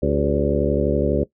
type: harmonic tone with a mistuned harmonic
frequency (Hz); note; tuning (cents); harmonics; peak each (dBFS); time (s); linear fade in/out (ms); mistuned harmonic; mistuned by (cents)
71.9; D2; -36; 1 / 2 / 3 / 4 / 5 / 6 / 7 / 8; -25 / -25 / -25 / -25 / -25 / -25 / -25 / -25; 0.02-1.24; 10; 6; -78
effects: noise-tail reverb RT60 0.1 s tail -18 dB re dry